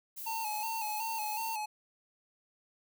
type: noise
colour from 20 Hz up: violet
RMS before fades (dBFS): -42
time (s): 0.16-1.57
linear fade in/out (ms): 20
type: tone with vibrato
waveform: square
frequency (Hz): 877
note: A5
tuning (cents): -6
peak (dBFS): -35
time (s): 0.26-1.66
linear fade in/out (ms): 10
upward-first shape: square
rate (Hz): 2.7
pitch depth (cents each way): 55
effects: none